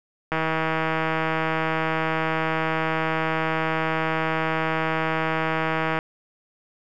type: click train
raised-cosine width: 0.5 ms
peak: -9 dBFS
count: 908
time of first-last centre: 0.32-5.989 s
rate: 160 Hz
effects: none